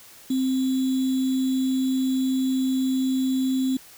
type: tone with sample-and-hold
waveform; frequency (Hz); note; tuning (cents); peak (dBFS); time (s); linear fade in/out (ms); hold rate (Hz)
sine; 261.6; C4; 0; -20; 0.3-3.77; 5; 3675
effects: white hiss -48 dBFS RMS until 3.97 s